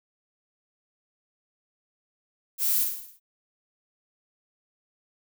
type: noise with echo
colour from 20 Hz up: violet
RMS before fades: -25 dBFS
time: 2.58-2.87 s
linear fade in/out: 50 ms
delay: 55 ms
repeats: 6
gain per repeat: -5 dB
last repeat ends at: 3.2 s
effects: none